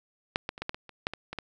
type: clicks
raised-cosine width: 0.3 ms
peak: -9 / -15 / -26 / -17 / -14 / -22 / -29 / -11 / -20 / -21 / -18 dBFS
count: 11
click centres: 0.359 / 0.491 / 0.579 / 0.62 / 0.694 / 0.745 / 0.893 / 1.069 / 1.136 / 1.33 / 1.387 s
effects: none